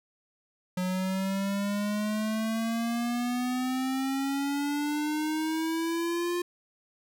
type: exponential sweep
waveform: square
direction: up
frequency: 181.7 to 353.1 Hz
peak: -28 dBFS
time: 0.77-6.42 s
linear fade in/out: 5 ms
effects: none